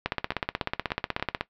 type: two click trains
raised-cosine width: 0.3 ms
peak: -16 / -9 dBFS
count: 4 / 23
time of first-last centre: 0.32-1.197 / 0.06-1.41 s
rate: 3.42 / 16.3 Hz
effects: noise-tail reverb RT60 0.1 s tail -17 dB re dry + low-pass 4000 Hz 12 dB/octave